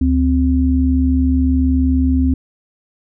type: tone pair together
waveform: sine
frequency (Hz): 73 / 260.1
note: D2 / C4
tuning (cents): -10 / -10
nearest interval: octave + minor seventh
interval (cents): 2200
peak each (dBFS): -14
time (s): 0.01-2.34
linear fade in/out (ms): 5
effects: none